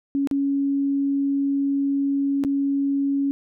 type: tone with dropouts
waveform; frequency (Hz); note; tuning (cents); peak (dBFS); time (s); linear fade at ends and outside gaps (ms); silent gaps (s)
sine; 278.3; C#4; +7; -19; 0.15-3.31; 0; 0.273-0.312 / 2.438-2.448
effects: none